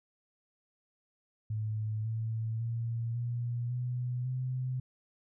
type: tone with pitch steps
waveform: sine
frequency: 108.3 / 111.99 / 115.81 / 119.75 / 123.83 / 128.05 Hz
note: A2 / A2 / A#2 / A#2 / B2 / C3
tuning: -27 / +31 / -11 / +47 / +5 / -37 cents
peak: -31 dBFS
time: 1.5-4.8 s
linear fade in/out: 5 ms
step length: 550 ms
effects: none